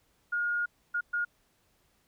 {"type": "tone bursts at uneven times", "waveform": "sine", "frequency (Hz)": 1428, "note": "F6", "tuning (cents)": 38, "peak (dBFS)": -27, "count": 3, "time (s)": [[0.32, 0.66], [0.94, 1.01], [1.13, 1.25]], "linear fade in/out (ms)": 10, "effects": ["pink hiss -70 dBFS RMS until 2.07 s"]}